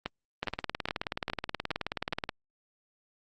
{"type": "two click trains", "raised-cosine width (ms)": 0.3, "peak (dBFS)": [-15, -15], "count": [36, 6], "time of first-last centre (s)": [[0.43, 2.292], [0.06, 2.126]], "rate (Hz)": [18.8, 2.42], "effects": ["Opus 32 kbps"]}